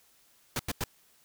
pink noise bursts, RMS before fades -31 dBFS, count 3, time 0.56-0.839 s, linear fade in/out 2 ms, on 33 ms, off 90 ms, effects white hiss -64 dBFS RMS until 1.24 s

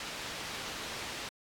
white low-pass noise, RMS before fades -41 dBFS, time 0-1.29 s, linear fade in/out 2 ms, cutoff 4200 Hz, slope 12 dB/octave, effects AAC 64 kbps

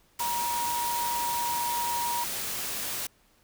sine tone in noise, 951 Hz, A#5, 34 cents sharp, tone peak -28 dBFS, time 0.2-2.24 s, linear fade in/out 5 ms, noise white, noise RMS -33 dBFS, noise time 0.19-3.07 s, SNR +2 dB, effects pink hiss -64 dBFS RMS until 3.43 s

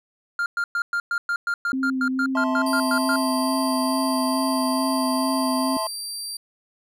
triangle tone bursts, 1400 Hz, F6, 4 cents sharp, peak -19 dBFS, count 16, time 0.39-3.16 s, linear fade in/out 2 ms, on 70 ms, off 110 ms
sine tone with vibrato, 261.6 Hz, C4, in tune, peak -22 dBFS, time 1.73-5.77 s, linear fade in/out 2 ms, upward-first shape sine, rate 2.3 Hz, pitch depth 24 cents each way
triangle chord, A minor, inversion second, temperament equal with one note detuned, 652.1 / 880 / 1046.5 Hz, E5 / A5 / C6, -19 / 0 / 0 cents, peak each -26 / -28 / -26 dBFS, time 2.35-5.87 s, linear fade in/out 2 ms
25% pulse tone, 4699 Hz, D8, in tune, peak -25 dBFS, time 2.66-6.37 s, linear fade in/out 5 ms
effects none

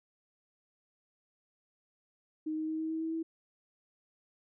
sine tone with pitch steps, 311.3 / 313.6 / 316 / 318.4 / 320.8 / 323.2 / 325.6 Hz, D#4 / D#4 / D#4 / D#4 / E4 / E4 / E4, +1 / +14 / +27 / +40 / -47 / -34 / -21 cents, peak -32 dBFS, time 2.46-3.23 s, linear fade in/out 10 ms, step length 110 ms, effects none

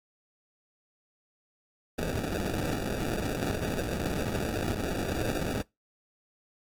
blue noise with sample-and-hold, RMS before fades -31 dBFS, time 1.98-5.62 s, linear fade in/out 5 ms, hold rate 1050 Hz, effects noise-tail reverb RT60 0.2 s tail -22 dB re dry + AAC 64 kbps

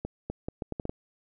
accelerating click train, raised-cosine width 2 ms, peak -19 dBFS, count 8, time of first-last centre 0.05-0.895 s, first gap 250 ms, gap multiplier 0.74, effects none

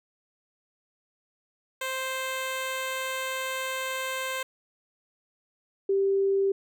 10% pulse / sine tone pair in turn, 523.3 / 392 Hz, C5 / G4, 0 / 0 cents, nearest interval perfect fourth, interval 500 cents, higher first, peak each -21 dBFS, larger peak neither, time 1.81-4.43 / 5.89-6.52 s, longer first, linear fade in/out 5 ms, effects none

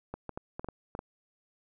clicks, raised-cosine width 1 ms, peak -23 dBFS, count 8, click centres 0.14 / 0.293 / 0.375 / 0.595 / 0.645 / 0.687 / 0.951 / 0.991 s, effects none

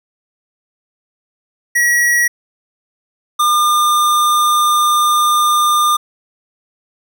square tone pair in turn, 1917 / 1203.8 Hz, A#6 / D6, +48 / +42 cents, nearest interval minor sixth, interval 806 cents, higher first, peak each -11 dBFS, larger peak neither, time 1.75-2.28 / 3.39-5.97 s, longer second, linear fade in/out 10 ms, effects none

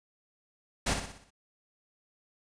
pink noise with echo, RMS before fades -28 dBFS, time 0.86-0.94 s, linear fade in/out 10 ms, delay 61 ms, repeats 6, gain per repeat -6 dB, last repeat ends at 1.306 s, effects resampled to 22050 Hz

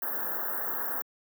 white band-stop noise, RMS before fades -32 dBFS, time 0.02-1.02 s, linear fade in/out 2 ms, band 1800 to 13000 Hz, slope 96 dB/octave, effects high-pass 300 Hz 12 dB/octave

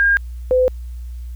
sine tone pair in turn, 1614 / 508.4 Hz, G#6 / C5, -50 / -50 cents, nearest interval octave + minor sixth, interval 2000 cents, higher first, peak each -11 dBFS, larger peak neither, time 0-0.17 / 0.51-0.68 s, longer neither, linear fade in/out 0 ms, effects added 60 Hz sine -27 dBFS peak until 1.35 s + white hiss -56 dBFS RMS until 1.35 s

